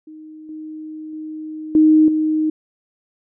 sine tone with level steps, 311.1 Hz, D#4, in tune, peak -35 / -29 / -27 / -8 / -15 dBFS, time 0.07-2.5 s, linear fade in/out 5 ms, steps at 0.49 / 1.13 / 1.75 / 2.08 s, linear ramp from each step 2 ms, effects none

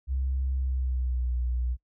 sine tone with pitch glide, 66 to 61.23 Hz, C2 to B1, +16 to -14 cents, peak -24 dBFS, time 0.07-1.77 s, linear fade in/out 50 ms, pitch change -130 cents, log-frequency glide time 0.54-1.32 s, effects noise-tail reverb RT60 0.1 s tail -23 dB re dry + tanh soft clip ceiling -21 dBFS

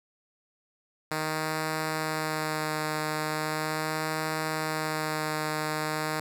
5% pulse tone with vibrato, 155.56 Hz, D#3, in tune, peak -17 dBFS, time 1.11-6.2 s, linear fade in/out 2 ms, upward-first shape sine, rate 0.39 Hz, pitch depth 16 cents each way, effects none

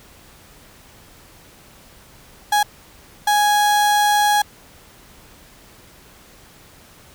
35% pulse tone bursts at uneven times, 830.6 Hz, G#5, in tune, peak -12 dBFS, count 2, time 2.52-2.63 / 3.27-4.42 s, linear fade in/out 5 ms, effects pink hiss -47 dBFS RMS until 7.14 s

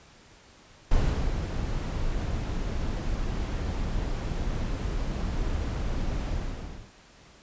brown noise with ADSR envelope, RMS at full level -23 dBFS, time 0.91-6.93 s, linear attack 6 ms, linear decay 400 ms, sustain -6 dB, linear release 630 ms, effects pink hiss -54 dBFS RMS until 7.42 s + resampled to 16000 Hz

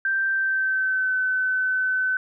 sine tone with pitch glide, 1568 to 1517.2 Hz, G6 to F#6, 0 to +43 cents, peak -20 dBFS, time 0.05-2.17 s, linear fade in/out 2 ms, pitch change -57 cents, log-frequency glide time 0.31-1.15 s, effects none

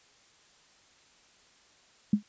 sine tone with exponential decay, 207.7 Hz, G#3, in tune, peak -16 dBFS, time 2.13-2.23 s, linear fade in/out 5 ms, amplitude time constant 20 ms, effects white hiss -61 dBFS RMS until 2.28 s + resampled to 16000 Hz

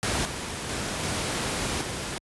pink noise with level steps, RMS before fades -26 / -33 / -30 / -28 / -32 dBFS, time 0.03-2.18 s, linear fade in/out 0 ms, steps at 0.25 / 0.69 / 1.03 / 1.81 s, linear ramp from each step 5 ms, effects high-pass 60 Hz 12 dB/octave + resampled to 24000 Hz

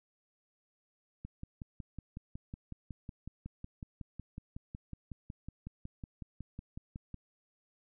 click train, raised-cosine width 5 ms, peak -30 dBFS, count 33, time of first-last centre 1.25-7.143 s, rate 5.43 Hz, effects none

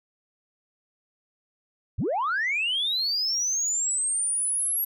sine linear sweep, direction up, 54.5 to 11570 Hz, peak -22 dBFS, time 1.98-4.85 s, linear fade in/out 10 ms, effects tanh soft clip ceiling -20 dBFS

